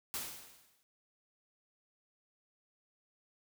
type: noise with exponential decay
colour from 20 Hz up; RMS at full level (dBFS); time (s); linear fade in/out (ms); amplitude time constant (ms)
white; -37; 0.14-0.83; 0; 150
effects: none